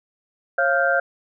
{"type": "tone cluster", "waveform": "sine", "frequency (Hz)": [545, 688, 1404, 1561], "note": ["C#5", "F5", "F6", "G6"], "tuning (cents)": [-29, -26, 9, -8], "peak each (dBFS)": -22, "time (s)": [0.58, 1], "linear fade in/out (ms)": 5, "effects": []}